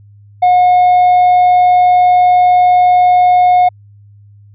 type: tone with hard clipping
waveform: sine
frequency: 723 Hz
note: F#5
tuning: 40 cents flat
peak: -6 dBFS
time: 0.42-3.69 s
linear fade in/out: 10 ms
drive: 2 dB
effects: added 102 Hz sine -38 dBFS peak until 4.54 s + resampled to 8000 Hz